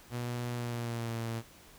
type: tone with pitch glide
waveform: sawtooth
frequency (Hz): 121 to 114.8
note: B2 to A#2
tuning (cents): -35 to -26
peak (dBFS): -30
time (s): 0.1-1.43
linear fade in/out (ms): 50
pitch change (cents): -91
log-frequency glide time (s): 0.53-1.18
effects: pink hiss -56 dBFS RMS until 1.78 s